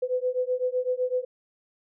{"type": "beating tone pair", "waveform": "sine", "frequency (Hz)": [500, 507.9], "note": ["B4", "B4"], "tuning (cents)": [21, 48], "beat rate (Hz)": 7.9, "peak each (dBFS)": [-27, -27], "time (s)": [0.02, 1.25], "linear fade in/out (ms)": 10, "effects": []}